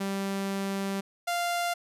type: tone pair in turn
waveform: sawtooth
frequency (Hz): 196 / 696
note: G3 / F5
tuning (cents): 0 / -6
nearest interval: octave + minor seventh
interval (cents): 2194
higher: second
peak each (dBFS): -25 / -23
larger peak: second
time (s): 0-1.01 / 1.27-1.74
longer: first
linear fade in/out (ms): 10
effects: resampled to 32000 Hz